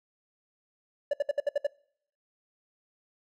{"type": "tone bursts", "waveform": "triangle", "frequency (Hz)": 576, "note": "D5", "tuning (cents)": -34, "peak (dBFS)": -21, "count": 7, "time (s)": [1.11, 1.669], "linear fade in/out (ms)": 5, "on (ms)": 25, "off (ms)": 64, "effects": ["noise-tail reverb RT60 0.6 s tail -23 dB re dry"]}